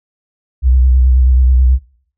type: tone with vibrato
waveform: sine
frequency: 63.6 Hz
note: C2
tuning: 48 cents flat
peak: -6 dBFS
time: 0.62-1.79 s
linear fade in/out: 50 ms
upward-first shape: square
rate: 9.3 Hz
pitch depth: 38 cents each way
effects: noise-tail reverb RT60 0.6 s tail -21 dB re dry